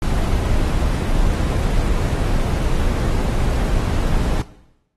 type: noise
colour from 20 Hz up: brown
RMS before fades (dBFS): -18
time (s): 0.02-4.42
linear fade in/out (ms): 2
effects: noise-tail reverb RT60 0.9 s tail -17 dB re dry + AAC 32 kbps